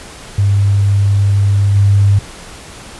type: tone with level steps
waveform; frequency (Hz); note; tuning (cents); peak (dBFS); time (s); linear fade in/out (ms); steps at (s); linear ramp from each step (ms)
sine; 100; G2; +35; -8 / -6; 0.38-2.19; 5; 1.75; 10
effects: pink hiss -33 dBFS RMS until 2.99 s + resampled to 24000 Hz